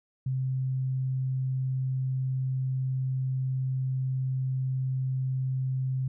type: tone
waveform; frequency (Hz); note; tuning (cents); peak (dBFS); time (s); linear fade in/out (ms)
sine; 130.81; C3; 0; -26; 0.26-6.08; 5
effects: none